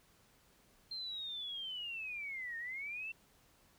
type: linear two-way sweep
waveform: sine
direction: down then up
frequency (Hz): 4186 to 1820 to 2706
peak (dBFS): -40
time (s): 0.91-3.12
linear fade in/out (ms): 5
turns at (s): 2.57
effects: pink hiss -68 dBFS RMS until 3.78 s